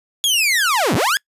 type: linear two-way sweep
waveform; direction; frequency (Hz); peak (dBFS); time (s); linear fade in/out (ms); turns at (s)
sawtooth; down then up; 3395 to 87 to 1720; -11; 0.24-1.17; 0; 0.95
effects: noise-tail reverb RT60 0.1 s tail -26 dB re dry + resampled to 32000 Hz